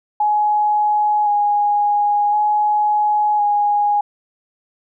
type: tone with vibrato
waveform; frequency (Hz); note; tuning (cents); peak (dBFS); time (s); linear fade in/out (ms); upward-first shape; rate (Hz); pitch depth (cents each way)
sine; 833; G#5; +5; -13; 0.2-4.01; 5; square; 0.47; 15
effects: none

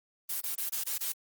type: noise bursts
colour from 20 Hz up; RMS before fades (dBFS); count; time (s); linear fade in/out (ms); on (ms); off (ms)
blue; -33; 6; 0.29-1.125; 10; 120; 23
effects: Opus 24 kbps

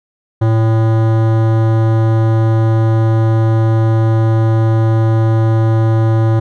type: tone with hard clipping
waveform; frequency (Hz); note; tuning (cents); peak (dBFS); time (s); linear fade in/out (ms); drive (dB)
sine; 111.8; A2; +28; -11; 0.41-6.4; 10; 17
effects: none

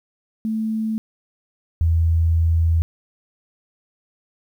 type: tone pair in turn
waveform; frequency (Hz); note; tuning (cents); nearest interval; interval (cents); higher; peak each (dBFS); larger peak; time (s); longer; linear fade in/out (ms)
sine; 220 / 82.41; A3 / E2; 0 / 0; octave + perfect fourth; 1700; first; -20 / -14; second; 0.45-0.98 / 1.81-2.82; second; 0
effects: 9-bit

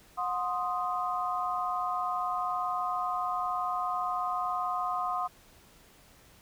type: chord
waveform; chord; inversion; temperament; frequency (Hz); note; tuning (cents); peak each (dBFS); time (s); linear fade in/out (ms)
sine; C diminished; second; equal with one note detuned; 726 / 1046.5 / 1244.5; Gb5 / C6 / Eb6; -33 / 0 / 0; -33; 0.17-5.28; 20
effects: pink hiss -58 dBFS RMS until 6.41 s

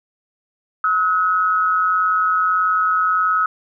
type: tone pair together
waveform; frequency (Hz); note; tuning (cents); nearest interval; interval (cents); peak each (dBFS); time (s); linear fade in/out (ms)
sine; 1284.4 / 1466; E6 / F#6; -45 / -16; major second; 229; -15 / -22; 0.84-3.46; 2
effects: none

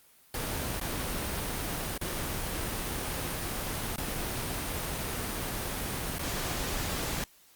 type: noise with dropouts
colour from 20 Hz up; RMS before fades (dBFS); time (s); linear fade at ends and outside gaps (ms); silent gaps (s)
pink; -33; 0.34-7.24; 2; 0.799-0.812 / 1.978-2.012 / 3.961-3.98 / 6.185-6.192
effects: white hiss -60 dBFS RMS until 7.55 s + Opus 32 kbps

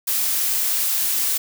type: noise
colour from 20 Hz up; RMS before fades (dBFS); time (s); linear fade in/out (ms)
blue; -21; 0.07-1.38; 10
effects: none

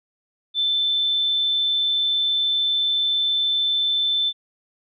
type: tone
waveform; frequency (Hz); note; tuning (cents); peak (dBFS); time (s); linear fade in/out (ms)
sine; 3533; A7; +6; -18; 0.54-4.33; 50
effects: none

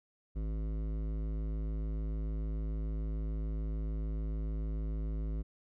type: tone with hard clipping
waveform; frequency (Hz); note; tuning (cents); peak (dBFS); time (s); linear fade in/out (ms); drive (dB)
sine; 53.4; G#1; +49; -35; 0.35-5.43; 20; 14
effects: none

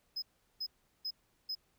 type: tone bursts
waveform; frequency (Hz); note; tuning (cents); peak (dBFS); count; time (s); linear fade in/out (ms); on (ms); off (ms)
triangle; 5080; D#8; +35; -34; 4; 0.16-1.552; 10; 63; 380
effects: pink hiss -74 dBFS RMS until 1.78 s

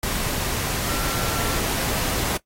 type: tone in noise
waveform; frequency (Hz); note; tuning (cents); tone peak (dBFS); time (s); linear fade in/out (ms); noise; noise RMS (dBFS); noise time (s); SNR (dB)
sine; 1356; E6; +49; -32; 0.87-1.56; 2; pink; -25; 0.03-2.37; -10
effects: noise-tail reverb RT60 0.1 s tail -18 dB re dry + AAC 48 kbps

